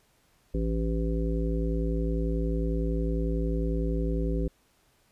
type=harmonic tone; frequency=55.5 Hz; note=A1; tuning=16 cents sharp; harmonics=1 / 3 / 5 / 7 / 9; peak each=-27 / -32 / -34 / -35 / -37 dBFS; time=0.54-4.48 s; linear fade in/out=5 ms; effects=pink hiss -66 dBFS RMS until 5.11 s + resampled to 32000 Hz